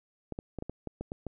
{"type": "clicks", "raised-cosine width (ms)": 2, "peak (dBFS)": -23, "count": 9, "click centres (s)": [0.323, 0.389, 0.587, 0.624, 0.696, 0.873, 1.01, 1.119, 1.267], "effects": []}